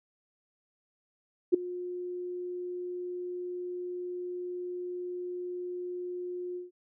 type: tone with ADSR envelope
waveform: sine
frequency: 357.8 Hz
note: F4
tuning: 42 cents sharp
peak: -15 dBFS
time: 1.52-6.71 s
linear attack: 22 ms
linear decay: 7 ms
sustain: -19 dB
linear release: 150 ms
effects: none